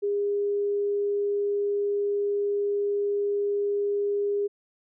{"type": "tone", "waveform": "sine", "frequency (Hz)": 406.7, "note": "G#4", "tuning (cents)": -36, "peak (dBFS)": -23, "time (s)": [0.02, 4.48], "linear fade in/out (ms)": 20, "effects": []}